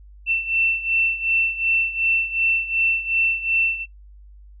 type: beating tone pair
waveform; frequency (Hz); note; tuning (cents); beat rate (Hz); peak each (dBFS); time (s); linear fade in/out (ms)
sine; 2684 / 2686.7; E7 / E7; +31 / +32; 2.7; -20 / -24; 0.26-3.86; 50
effects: noise-tail reverb RT60 0.1 s tail -17 dB re dry + added 50 Hz sine -42 dBFS peak until 4.6 s